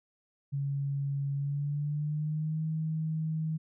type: tone with pitch glide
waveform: sine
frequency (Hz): 140 to 158.06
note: C#3 to D#3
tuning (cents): +18 to +28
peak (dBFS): -29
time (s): 0.52-3.58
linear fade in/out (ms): 20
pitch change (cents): +210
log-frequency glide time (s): 1.34-2.63
effects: none